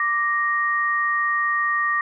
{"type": "tone pair together", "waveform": "sine", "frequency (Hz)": [1174.7, 1867.6], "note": ["D6", "A#6"], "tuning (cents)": [0, 3], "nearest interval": "minor sixth", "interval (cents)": 803, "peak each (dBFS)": [-22, -21], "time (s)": [0, 2.01], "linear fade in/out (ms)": 2, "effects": []}